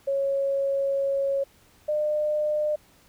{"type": "tone pair in turn", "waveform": "sine", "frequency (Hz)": [551, 603], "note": ["C#5", "D5"], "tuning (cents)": [-11, 46], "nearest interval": "major second", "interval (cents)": 157, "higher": "second", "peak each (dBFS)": -22, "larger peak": "neither", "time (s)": [[0.07, 1.44], [1.88, 2.76]], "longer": "first", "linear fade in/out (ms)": 10, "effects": ["pink hiss -58 dBFS RMS until 3.08 s"]}